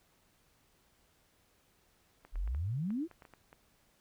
clicks, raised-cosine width 0.5 ms, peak -38 dBFS, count 10, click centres 2.25 / 2.357 / 2.476 / 2.548 / 2.905 / 3.113 / 3.222 / 3.252 / 3.337 / 3.529 s
sine exponential sweep, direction up, 33.87 to 359.4 Hz, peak -32 dBFS, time 2.32-3.08 s, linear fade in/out 50 ms
effects pink hiss -70 dBFS RMS until 4 s

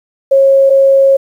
sine tone pair in turn, 544 / 544 Hz, C#5 / C#5, -33 / -33 cents, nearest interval unison, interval 0 cents, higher neither, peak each -4 dBFS, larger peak neither, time 0.31-0.7 / 0.7-1.17 s, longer second, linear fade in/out 10 ms, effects 7-bit

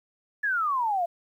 sine exponential sweep, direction down, 1742 to 666 Hz, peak -23 dBFS, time 0.43-1.06 s, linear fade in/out 10 ms, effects 10-bit

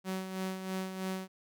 sawtooth tone with tremolo, 188.4 Hz, F#3, 32 cents sharp, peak -29 dBFS, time 0.04-1.28 s, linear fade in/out 50 ms, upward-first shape sine, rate 3.1 Hz, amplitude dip 55%, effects none

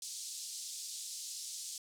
white band-pass noise, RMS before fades -44 dBFS, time 0.02-1.78 s, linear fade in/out 2 ms, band 4100 to 8800 Hz, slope 24 dB/octave, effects none

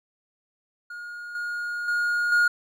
triangle tone with level steps, 1431 Hz, F6, 42 cents sharp, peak -33 / -26 / -20 / -15 dBFS, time 0.9-2.48 s, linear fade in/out 5 ms, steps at 1.35 / 1.88 / 2.32 s, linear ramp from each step 2 ms, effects none

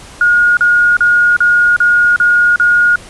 sine tone bursts, 1435 Hz, F6, 47 cents sharp, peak -6 dBFS, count 7, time 0.21-2.958 s, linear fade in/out 2 ms, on 360 ms, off 38 ms, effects pink hiss -35 dBFS RMS until 3.09 s + resampled to 24000 Hz

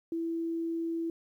sine tone, 331.4 Hz, E4, 9 cents sharp, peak -30 dBFS, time 0.12-1.1 s, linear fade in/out 2 ms, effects 11-bit

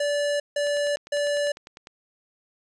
square tone bursts, 580 Hz, D5, 22 cents flat, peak -23 dBFS, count 3, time 0-1.52 s, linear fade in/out 5 ms, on 400 ms, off 160 ms
click train, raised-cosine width 0.2 ms, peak -25 dBFS, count 13, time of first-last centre 0.67-1.871 s, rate 9.99 Hz
effects resampled to 22050 Hz

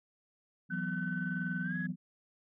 sine chord, E suspended second, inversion none, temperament just, 164.81 / 185.42 / 247.2 Hz, E3 / F#3 / B3, 0 / +4 / +2 cents, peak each -38 / -36 / -40 dBFS, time 0.69-1.96 s, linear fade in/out 50 ms
sine tone with pitch glide, 1516 to 1672.4 Hz, F#6 to G#6, +42 to +12 cents, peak -37 dBFS, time 0.7-1.87 s, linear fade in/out 10 ms, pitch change +170 cents, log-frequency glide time 1.62-1.76 s
effects tanh soft clip ceiling -24 dBFS

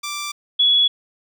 10% pulse / sine tone pair in turn, 1175 / 3381 Hz, D6 / G#7, +1 / +30 cents, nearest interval octave + tritone, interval 1829 cents, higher second, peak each -17 / -12 dBFS, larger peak second, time 0.03-0.32 / 0.59-0.88 s, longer neither, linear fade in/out 10 ms, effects none

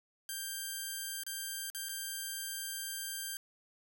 5% pulse tone with dropouts, 1582 Hz, G6, 15 cents sharp, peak -27 dBFS, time 0.29-3.37 s, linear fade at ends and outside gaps 1 ms, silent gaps 1.235-1.265 / 1.701-1.748 / 1.887-1.892 s, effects none

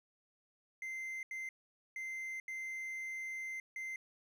triangle tone bursts at uneven times, 2079 Hz, C7, 12 cents flat, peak -38 dBFS, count 5, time 0.82-1.23 / 1.31-1.49 / 1.96-2.4 / 2.48-3.6 / 3.76-3.96 s, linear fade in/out 2 ms, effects none

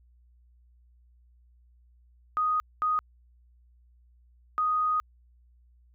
sine tone bursts at uneven times, 1244.5 Hz, D#6, in tune, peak -23 dBFS, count 3, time 2.37-2.6 / 2.82-2.99 / 4.58-5 s, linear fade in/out 0 ms, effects added 60 Hz sine -57 dBFS peak until 5.94 s

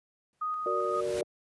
pink noise with exponential growth, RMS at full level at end -38 dBFS, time 0.33-1.21 s, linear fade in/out 0 ms, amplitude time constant 190 ms
sine tone with tremolo, 1244.5 Hz, D#6, in tune, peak -29 dBFS, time 0.41-1.01 s, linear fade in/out 10 ms, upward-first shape square, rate 3.8 Hz, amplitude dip 25%
sine chord, Gb augmented, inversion none, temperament equal, 370 / 466.2 / 587.3 Hz, Gb4 / Bb4 / D5, 0 / 0 / 0 cents, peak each -33 dBFS, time 0.66-1.23 s, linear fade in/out 2 ms
effects high-pass 100 Hz 12 dB/octave + resampled to 24000 Hz

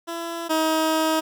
15% pulse tone pair in turn, 336 / 317.2 Hz, E4 / D#4, +33 / +33 cents, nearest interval minor second, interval 100 cents, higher first, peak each -22 / -13 dBFS, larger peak second, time 0.07-0.49 / 0.49-1.21 s, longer second, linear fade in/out 20 ms, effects none

